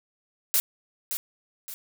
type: noise with echo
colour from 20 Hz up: blue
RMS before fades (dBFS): -22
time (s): 0.54-0.6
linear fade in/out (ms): 0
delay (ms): 570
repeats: 2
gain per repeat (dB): -8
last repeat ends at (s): 1.74
effects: none